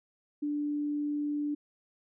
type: tone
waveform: sine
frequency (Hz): 293.7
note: D4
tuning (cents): 0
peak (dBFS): -29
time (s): 0.42-1.55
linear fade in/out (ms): 10
effects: none